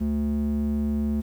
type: tone with band-pass filter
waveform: square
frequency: 73.1 Hz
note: D2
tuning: 7 cents flat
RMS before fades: -25 dBFS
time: 0-1.22 s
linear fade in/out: 20 ms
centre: 180 Hz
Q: 6.6
effects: 9-bit